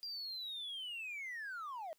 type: linear sweep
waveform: triangle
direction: down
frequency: 4817 to 608 Hz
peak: -39 dBFS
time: 0.03-1.93 s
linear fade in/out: 0 ms
effects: tanh soft clip ceiling -37 dBFS + white hiss -75 dBFS RMS until 1.98 s